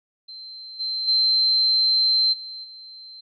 sine tone with level steps, 4111 Hz, C8, 31 cents flat, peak -36 / -24 / -16 / -33 / -39 dBFS, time 0.28-3.21 s, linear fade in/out 10 ms, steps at 0.79 / 1.07 / 2.32 / 2.63 s, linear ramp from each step 20 ms, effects none

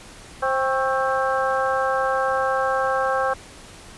harmonic tone with a mistuned harmonic, 264 Hz, C4, 16 cents sharp, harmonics 2 / 3 / 4 / 5 / 6, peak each -23 / -25 / -26 / -27 / -28 dBFS, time 0.42-3.34 s, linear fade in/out 10 ms, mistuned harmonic 4, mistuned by +64 cents, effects pink hiss -43 dBFS RMS until 3.97 s + resampled to 24000 Hz

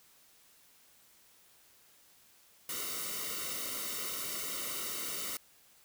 white noise with comb filter, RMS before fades -38 dBFS, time 2.69-5.37 s, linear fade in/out 2 ms, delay 1.2 ms, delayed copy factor -0.9, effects white hiss -63 dBFS RMS until 5.84 s

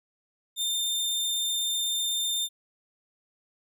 sawtooth tone, 3608 Hz, A7, 43 cents sharp, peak -23 dBFS, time 0.56-2.49 s, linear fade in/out 50 ms, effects none

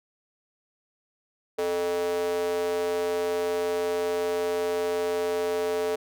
square tone with high-pass filter, 87.31 Hz, F2, in tune, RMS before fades -27 dBFS, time 1.58-5.96 s, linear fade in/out 10 ms, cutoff 480 Hz, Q 8.1, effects none

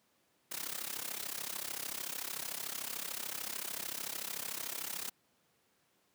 white noise with amplitude modulation, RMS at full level -37 dBFS, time 0.51-5.1 s, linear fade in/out 10 ms, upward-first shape sine, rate 33.5 Hz, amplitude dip 85%, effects pink hiss -73 dBFS RMS until 6.14 s + high-pass 150 Hz 12 dB/octave

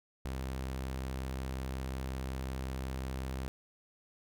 sawtooth tone, 65.5 Hz, C2, 2 cents sharp, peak -32 dBFS, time 0.25-3.48 s, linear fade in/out 0 ms, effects none

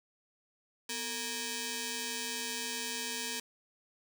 5% pulse ring-modulated tone, 698.5 Hz, F5, in tune, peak -21 dBFS, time 0.89-3.4 s, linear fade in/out 5 ms, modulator 1150 Hz, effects 8-bit

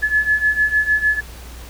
sine beating tone pair, 1711 / 1717.6 Hz, A6 / A6, -49 / -42 cents, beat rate 6.6 Hz, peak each -19 / -16 dBFS, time 0.02-1.21 s, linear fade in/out 20 ms, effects added 60 Hz sine -34 dBFS peak until 1.69 s + pink hiss -40 dBFS RMS until 1.69 s

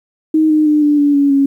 sine tone with pitch steps, 313.4 / 307 / 300.6 / 294.4 / 288.4 / 282.5 / 276.6 Hz, D#4 / D#4 / D4 / D4 / D4 / C#4 / C#4, +13 / -23 / +40 / +4 / -31 / +33 / -4 cents, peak -8 dBFS, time 0.34-1.46 s, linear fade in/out 5 ms, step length 160 ms, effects 8-bit

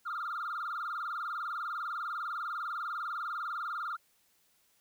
sine tone with vibrato, 1296 Hz, E6, 30 cents flat, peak -32 dBFS, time 0.05-3.97 s, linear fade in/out 20 ms, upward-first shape sine, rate 20 Hz, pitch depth 160 cents each way, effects tanh soft clip ceiling -32 dBFS + white hiss -70 dBFS RMS until 4.8 s

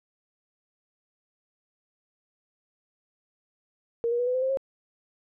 sine tone with pitch steps, 466.2 / 477.6 / 489.4 / 501.4 / 513.7 / 526.3 / 539.2 Hz, A#4 / A#4 / B4 / B4 / C5 / C5 / C#5, 0 / +42 / -16 / +26 / -32 / +10 / -48 cents, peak -23 dBFS, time 4.04-4.572 s, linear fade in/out 0 ms, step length 76 ms, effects none

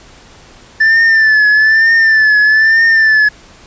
triangle tone with vibrato, 1760 Hz, A6, in tune, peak -4 dBFS, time 0.8-3.29 s, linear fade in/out 10 ms, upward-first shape triangle, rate 1.1 Hz, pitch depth 68 cents each way, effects pink hiss -40 dBFS RMS until 3.66 s + resampled to 16000 Hz

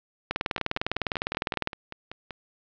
two click trains, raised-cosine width 0.3 ms, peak -9 / -20 dBFS, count 28 / 10, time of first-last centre 0.31-1.674 / 0.58-2.307 s, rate 19.8 / 5.21 Hz, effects low-pass 5000 Hz 12 dB/octave

